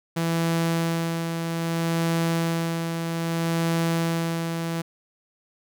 sawtooth tone with tremolo, 166.1 Hz, E3, 13 cents sharp, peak -17 dBFS, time 0.16-4.82 s, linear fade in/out 10 ms, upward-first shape sine, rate 0.62 Hz, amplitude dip 45%, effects none

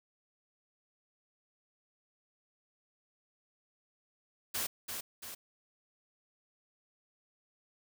white noise with echo, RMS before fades -35 dBFS, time 4.54-4.67 s, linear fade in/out 10 ms, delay 340 ms, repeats 2, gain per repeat -5 dB, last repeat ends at 5.35 s, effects none

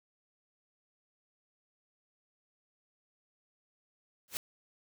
white noise with exponential growth, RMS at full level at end -31 dBFS, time 4.28-4.37 s, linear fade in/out 0 ms, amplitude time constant 19 ms, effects none

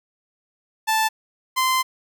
sawtooth tone pair in turn, 879 / 1036.3 Hz, A5 / C6, -2 / -17 cents, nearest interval minor third, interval 285 cents, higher second, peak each -14 dBFS, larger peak neither, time 0.87-1.09 / 1.56-1.83 s, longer second, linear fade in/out 20 ms, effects none

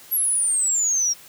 sine exponential sweep, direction down, 11740 to 5550 Hz, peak -18 dBFS, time 0.11-1.14 s, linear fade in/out 20 ms, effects white hiss -46 dBFS RMS until 1.28 s + high-pass 60 Hz 12 dB/octave

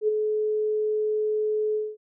sine tone with ADSR envelope, 427.9 Hz, A4, 48 cents flat, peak -17 dBFS, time 0.01-1.97 s, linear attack 71 ms, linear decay 14 ms, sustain -5 dB, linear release 220 ms, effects none

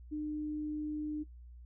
sine tone, 302.3 Hz, D#4, 50 cents flat, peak -34 dBFS, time 0.11-1.24 s, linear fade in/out 20 ms, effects noise-tail reverb RT60 0.1 s tail -18 dB re dry + added 60 Hz sine -49 dBFS peak until 1.65 s

